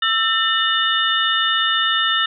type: tone cluster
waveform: sine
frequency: 1327 / 1804 / 2932 / 3603 Hz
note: E6 / A6 / F#7 / A7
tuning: +11 / +43 / -16 / +40 cents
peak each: -21 dBFS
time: 0.02-2.26 s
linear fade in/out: 5 ms
effects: none